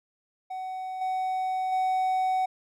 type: tone with level steps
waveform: triangle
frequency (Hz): 750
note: F#5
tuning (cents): +23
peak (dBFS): -30 / -24 / -21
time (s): 0.5-2.46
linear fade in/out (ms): 10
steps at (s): 1.01 / 1.72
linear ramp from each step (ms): 5
effects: none